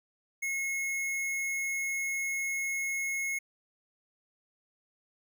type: tone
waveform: square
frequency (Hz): 2172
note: C#7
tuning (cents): -36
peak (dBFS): -31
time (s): 0.42-3.39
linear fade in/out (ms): 10
effects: none